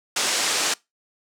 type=low-pass noise; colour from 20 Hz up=white; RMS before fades=-23 dBFS; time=0.16-0.74 s; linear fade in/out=5 ms; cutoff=8000 Hz; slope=24 dB/octave; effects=noise-tail reverb RT60 0.2 s tail -23 dB re dry + high-pass 300 Hz 12 dB/octave